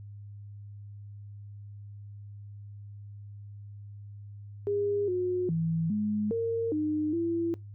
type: tone with pitch steps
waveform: sine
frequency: 407.1 / 361.9 / 163.6 / 210.3 / 458.9 / 304.8 / 336.3 Hz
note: G#4 / F#4 / E3 / G#3 / A#4 / D#4 / E4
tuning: -35 / -38 / -13 / +22 / -27 / -36 / +35 cents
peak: -26 dBFS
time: 4.67-7.54 s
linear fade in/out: 0 ms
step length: 410 ms
effects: noise-tail reverb RT60 0.2 s tail -22 dB re dry + added 102 Hz sine -42 dBFS peak until 7.74 s